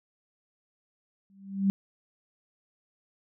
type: tone with exponential growth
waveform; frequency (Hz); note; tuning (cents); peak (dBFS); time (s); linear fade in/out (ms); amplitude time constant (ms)
sine; 195.6; G3; -4; -18; 1.3-1.7; 0; 85
effects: none